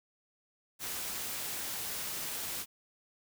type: noise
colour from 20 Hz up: white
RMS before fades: -38 dBFS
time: 0.79-2.66 s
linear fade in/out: 50 ms
effects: none